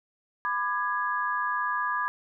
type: chord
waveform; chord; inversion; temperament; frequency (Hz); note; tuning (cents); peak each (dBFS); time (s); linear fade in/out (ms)
sine; G# diminished; first; just; 996.7 / 1196.1 / 1661.2; B5 / D6 / G#6; +16 / +31 / 0; -30; 0.45-2.08; 0
effects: none